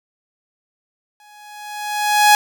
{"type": "tone with exponential growth", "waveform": "sawtooth", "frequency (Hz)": 836, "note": "G#5", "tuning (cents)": 11, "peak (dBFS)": -3, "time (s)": [1.2, 2.35], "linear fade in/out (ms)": 1, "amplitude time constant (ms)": 250, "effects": []}